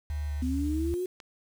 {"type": "tone with vibrato", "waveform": "sine", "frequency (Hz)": 73.6, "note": "D2", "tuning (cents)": 4, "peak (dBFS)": -29, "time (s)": [0.1, 0.94], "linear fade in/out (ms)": 0, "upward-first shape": "square", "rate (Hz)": 2.6, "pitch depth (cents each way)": 11}
{"type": "linear sweep", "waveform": "sine", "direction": "up", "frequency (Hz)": [247.7, 372.1], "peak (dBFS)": -28, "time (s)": [0.42, 1.06], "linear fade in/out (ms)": 5}
{"type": "click", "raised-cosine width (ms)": 0.2, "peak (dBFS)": -28, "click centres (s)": 1.202}
{"effects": ["8-bit"]}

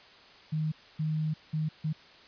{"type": "tone bursts at uneven times", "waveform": "sine", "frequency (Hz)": 155.56, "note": "D#3", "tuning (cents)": 0, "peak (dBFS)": -27, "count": 4, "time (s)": [[0.52, 0.72], [0.99, 1.34], [1.53, 1.69], [1.84, 1.93]], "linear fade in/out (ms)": 10, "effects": ["white hiss -54 dBFS RMS until 2.27 s", "resampled to 11025 Hz"]}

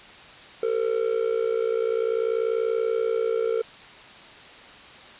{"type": "tone with amplitude modulation", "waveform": "triangle", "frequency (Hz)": 452.6, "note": "A4", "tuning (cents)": 49, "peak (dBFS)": -16, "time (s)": [0.63, 3.62], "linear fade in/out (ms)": 2, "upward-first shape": "sine", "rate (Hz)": 60.5, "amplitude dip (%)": 85, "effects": ["white hiss -45 dBFS RMS until 5.19 s", "resampled to 8000 Hz"]}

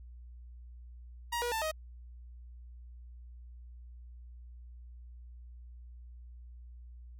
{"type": "tone with pitch steps", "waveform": "sawtooth", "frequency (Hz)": [948, 481.2, 889, 628], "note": ["A#5", "B4", "A5", "D#5"], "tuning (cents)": [29, -45, 18, 16], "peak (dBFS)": -28, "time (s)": [1.32, 1.716], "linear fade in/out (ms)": 10, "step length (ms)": 99, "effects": ["added 60 Hz sine -47 dBFS peak until 7.19 s"]}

